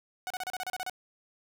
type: tone bursts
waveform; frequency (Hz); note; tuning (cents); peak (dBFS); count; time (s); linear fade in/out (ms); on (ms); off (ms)
sawtooth; 740; F#5; 0; -29; 10; 0.27-0.897; 0; 33; 33
effects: none